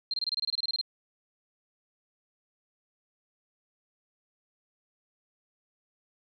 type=tone bursts; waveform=sine; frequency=4175 Hz; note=C8; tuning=5 cents flat; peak=-27 dBFS; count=14; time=0.11-0.813 s; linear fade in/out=2 ms; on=27 ms; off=25 ms; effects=none